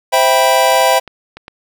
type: chord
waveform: square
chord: C major seventh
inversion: none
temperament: equal with one note detuned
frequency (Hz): 523.3 / 659.3 / 784 / 979.2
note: C5 / E5 / G5 / B5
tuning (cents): 0 / 0 / 0 / -15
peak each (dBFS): -16 / -15 / -15 / -16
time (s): 0.12-1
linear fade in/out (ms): 20
type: clicks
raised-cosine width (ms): 0.3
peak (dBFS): -16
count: 6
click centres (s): 0.719 / 0.752 / 0.809 / 1.077 / 1.37 / 1.481
effects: none